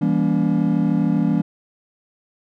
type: chord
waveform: triangle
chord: E diminished seventh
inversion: none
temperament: just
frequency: 164.81 / 197.78 / 237.3 / 284.8 Hz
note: E3 / G3 / Bb3 / Db4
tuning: 0 / +16 / +31 / +47 cents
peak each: -19 / -19 / -20 / -20 dBFS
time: 0.01-1.42 s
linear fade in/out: 10 ms
effects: none